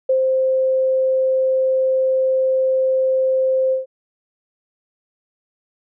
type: tone with ADSR envelope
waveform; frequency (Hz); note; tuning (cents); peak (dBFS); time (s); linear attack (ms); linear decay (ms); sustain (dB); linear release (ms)
sine; 523.3; C5; 0; -12; 0.09-3.86; 7; 92; -2; 140
effects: none